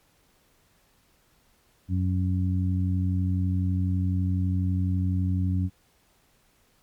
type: harmonic tone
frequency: 92 Hz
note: F#2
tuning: 9 cents flat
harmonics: 1 / 2 / 3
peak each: -23 / -29 / -33 dBFS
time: 1.88-5.7 s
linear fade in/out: 50 ms
effects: pink hiss -64 dBFS RMS until 6.82 s + MP3 96 kbps